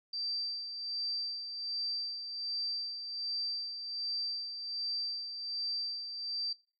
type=tone with tremolo; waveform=sine; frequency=4679 Hz; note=D8; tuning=7 cents flat; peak=-33 dBFS; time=0.13-6.53 s; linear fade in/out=5 ms; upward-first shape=sine; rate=1.3 Hz; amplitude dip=55%; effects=noise-tail reverb RT60 0.4 s tail -22 dB re dry